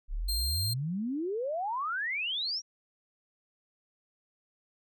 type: exponential sweep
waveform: sine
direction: up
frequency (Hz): 31.71 to 5840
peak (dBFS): -30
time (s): 0.08-2.62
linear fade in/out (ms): 50
type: tone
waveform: sawtooth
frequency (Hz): 4186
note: C8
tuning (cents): 0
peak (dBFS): -28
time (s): 0.28-0.74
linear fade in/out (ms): 10
effects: none